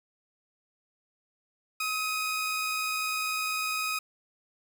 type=tone pair together; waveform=sawtooth; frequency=1273 / 2486 Hz; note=D#6 / D#7; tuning=+39 / -2 cents; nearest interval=octave; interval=1159 cents; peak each=-28 dBFS; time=1.8-3.99 s; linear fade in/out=5 ms; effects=none